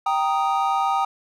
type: chord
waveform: triangle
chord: Eb major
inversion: first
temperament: equal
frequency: 784 / 932.3 / 1244.5 Hz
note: G5 / Bb5 / Eb6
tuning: 0 / 0 / 0 cents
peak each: -20 / -23 / -22 dBFS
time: 0.06-1.05 s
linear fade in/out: 5 ms
effects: none